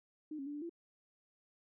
sine tone with pitch steps, 305.9 / 273.6 / 290.9 / 294 / 338.5 Hz, D#4 / C#4 / D4 / D4 / E4, -29 / -23 / -16 / +2 / +46 cents, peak -40 dBFS, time 0.31-0.695 s, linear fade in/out 5 ms, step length 77 ms, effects none

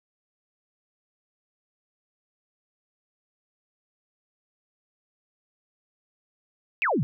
sine exponential sweep, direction down, 2794 to 113.2 Hz, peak -21 dBFS, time 6.82-7.03 s, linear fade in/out 0 ms, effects none

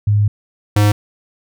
sine / square tone pair in turn, 103.83 / 103.83 Hz, G#2 / G#2, 0 / 0 cents, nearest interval unison, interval 0 cents, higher neither, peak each -10 dBFS, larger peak neither, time 0.07-0.28 / 0.76-0.92 s, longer first, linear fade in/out 5 ms, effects none

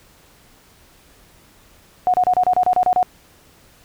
sine tone bursts, 729 Hz, F#5, 26 cents flat, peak -12 dBFS, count 10, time 2.07-3.029 s, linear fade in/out 0 ms, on 68 ms, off 31 ms, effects pink hiss -51 dBFS RMS until 3.84 s

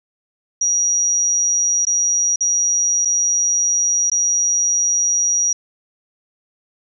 sine tone with dropouts, 5760 Hz, F#8, 47 cents flat, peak -14 dBFS, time 0.61-5.53 s, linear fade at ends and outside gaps 5 ms, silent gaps 1.852-1.868 / 2.36-2.407 / 3.05-3.054 / 4.1-4.116 s, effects none

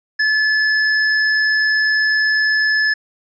square tone, 1726 Hz, A6, 34 cents flat, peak -14 dBFS, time 0.19-2.94 s, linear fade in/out 10 ms, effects resampled to 16000 Hz

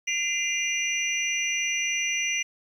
sine tone cluster, 2056 / 2393 / 2802 / 5930 Hz, C7 / D7 / F7 / F#8, -31 / +32 / +5 / +3 cents, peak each -30 dBFS, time 0.07-2.43 s, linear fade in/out 10 ms, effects 9-bit

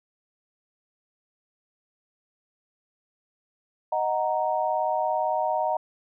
sine chord, D# minor, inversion none, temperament equal, 622.3 / 740 / 932.3 Hz, D#5 / F#5 / A#5, 0 / 0 / 0 cents, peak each -27 dBFS, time 3.92-5.77 s, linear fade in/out 5 ms, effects none

